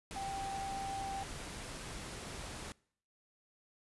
sine tone in noise, 784 Hz, G5, in tune, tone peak -38 dBFS, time 0.16-1.23 s, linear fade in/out 0 ms, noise pink, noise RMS -45 dBFS, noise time 0.11-2.72 s, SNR +4 dB, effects noise-tail reverb RT60 0.6 s tail -24 dB re dry + resampled to 24000 Hz

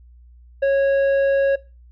triangle tone with tanh clipping, 550 Hz, C#5, 14 cents flat, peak -16 dBFS, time 0.62-1.56 s, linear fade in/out 10 ms, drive 12 dB, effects noise-tail reverb RT60 0.3 s tail -21 dB re dry + added 60 Hz sine -44 dBFS peak until 1.91 s

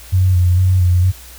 sine tone with vibrato, 91 Hz, F#2, 28 cents flat, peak -9 dBFS, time 0.12-1.12 s, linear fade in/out 20 ms, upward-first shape square, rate 2.2 Hz, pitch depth 33 cents each way, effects added 60 Hz sine -38 dBFS peak until 1.38 s + white hiss -39 dBFS RMS until 1.38 s

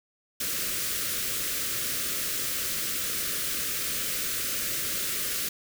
white band-stop noise, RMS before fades -30 dBFS, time 0.4-5.49 s, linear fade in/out 5 ms, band 590 to 1200 Hz, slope 48 dB/octave, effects none

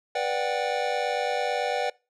square chord, G major seventh, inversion first, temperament just, 490 / 588 / 735 / 784 Hz, B4 / D5 / F#5 / G5, -14 / +2 / -12 / 0 cents, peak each -31 dBFS, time 0.15-1.9 s, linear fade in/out 5 ms, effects noise-tail reverb RT60 0.3 s tail -24 dB re dry + low-pass 5000 Hz 12 dB/octave

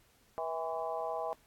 harmonic tone with a mistuned harmonic, 162.3 Hz, E3, 27 cents flat, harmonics 3 / 4 / 5 / 6 / 7, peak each -41 / -37 / -39 / -42 / -47 dBFS, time 0.38-1.33 s, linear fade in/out 0 ms, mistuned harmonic 6, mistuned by +74 cents, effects pink hiss -67 dBFS RMS until 1.46 s + AAC 64 kbps

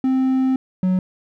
triangle tone pair in turn, 261.6 / 184.98 Hz, C4 / F#3, 0 / 0 cents, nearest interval tritone, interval 600 cents, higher first, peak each -13 dBFS, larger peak neither, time 0.04-0.56 / 0.83-0.99 s, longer first, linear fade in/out 2 ms, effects none

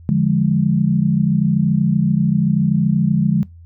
sine chord, D diminished, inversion none, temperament equal, 146.83 / 174.61 / 207.7 Hz, D3 / F3 / Ab3, 0 / 0 / 0 cents, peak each -17 dBFS, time 0.09-3.43 s, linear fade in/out 0 ms, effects noise-tail reverb RT60 0.2 s tail -22 dB re dry + added 84 Hz sine -38 dBFS peak until 3.65 s

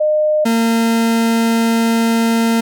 sine / 40% pulse tone pair in turn, 610 / 228.5 Hz, D#5 / A#3, -34 / -34 cents, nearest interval octave + perfect fourth, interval 1700 cents, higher first, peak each -11 dBFS, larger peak neither, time 0-0.45 / 0.45-2.61 s, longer second, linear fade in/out 10 ms, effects none

